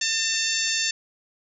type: harmonic tone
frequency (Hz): 897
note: A5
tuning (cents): +33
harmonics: 2 / 3 / 4 / 5 / 6 / 7 / 8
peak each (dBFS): -30 / -30 / -30 / -30 / -30 / -30 / -30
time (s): 0.01-0.91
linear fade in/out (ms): 5
effects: none